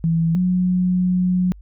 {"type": "tone pair in turn", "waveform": "sine", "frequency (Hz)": [164.81, 181.76], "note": ["E3", "F#3"], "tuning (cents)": [0, -31], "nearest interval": "major second", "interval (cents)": 169, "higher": "second", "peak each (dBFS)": -15, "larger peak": "neither", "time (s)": [[0.04, 0.35], [0.35, 1.52]], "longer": "second", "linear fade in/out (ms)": 0, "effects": ["added 50 Hz sine -39 dBFS peak until 1.61 s"]}